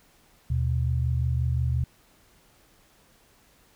sine tone pair together, 77.78 / 123.47 Hz, D#2 / B2, 0 / 0 cents, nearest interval minor sixth, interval 800 cents, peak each -25 dBFS, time 0.5-1.84 s, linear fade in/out 5 ms, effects pink hiss -60 dBFS RMS until 3.75 s

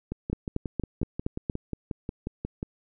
two click trains, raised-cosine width 3 ms, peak -18 / -14 dBFS, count 15 / 6, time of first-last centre 0.12-2.629 / 0.33-1.498 s, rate 5.58 / 4.28 Hz, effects none

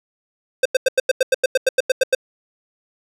square tone bursts, 520 Hz, C5, 11 cents flat, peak -12 dBFS, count 14, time 0.63-2.15 s, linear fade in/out 5 ms, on 25 ms, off 90 ms, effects low-pass 11000 Hz 12 dB/octave

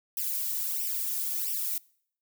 violet noise with flanger, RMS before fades -31 dBFS, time 0.17-1.78 s, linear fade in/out 2 ms, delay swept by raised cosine 0.36 to 2.16 ms, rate 1.5 Hz, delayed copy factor +0.8, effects noise-tail reverb RT60 0.6 s tail -24 dB re dry

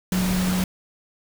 sine tone in noise, 183.9 Hz, F#3, 10 cents flat, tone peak -20 dBFS, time 0.12-0.64 s, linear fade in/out 2 ms, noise pink, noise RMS -28 dBFS, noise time 0.12-0.64 s, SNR +5 dB, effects none

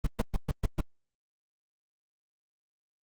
brown noise bursts, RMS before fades -24 dBFS, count 6, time 0.04-0.808 s, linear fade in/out 5 ms, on 28 ms, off 120 ms, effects Opus 24 kbps

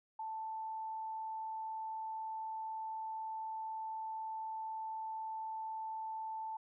sine tone, 882 Hz, A5, 4 cents sharp, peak -39 dBFS, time 0.19-6.57 s, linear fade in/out 5 ms, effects none

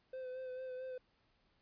triangle tone with vibrato, 513 Hz, C5, 34 cents flat, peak -40 dBFS, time 0.13-0.98 s, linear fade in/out 5 ms, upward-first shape sine, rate 4.5 Hz, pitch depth 26 cents each way, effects pink hiss -75 dBFS RMS until 1.61 s + resampled to 11025 Hz

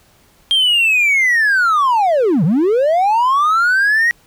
triangle linear two-way sweep, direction down then up, 3219 to 139.7 to 1913 Hz, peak -8 dBFS, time 0.51-4.11 s, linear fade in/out 0 ms, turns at 2.44 s, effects tanh soft clip ceiling -5 dBFS + pink hiss -52 dBFS RMS until 4.26 s

